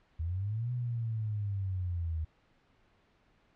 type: linear two-way sweep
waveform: sine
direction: up then down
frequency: 77.78 to 124.3 to 77.78 Hz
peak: -31 dBFS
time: 0.19-2.25 s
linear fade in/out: 10 ms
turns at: 0.72 s
effects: pink hiss -68 dBFS RMS until 3.55 s + low-pass 3000 Hz 12 dB/octave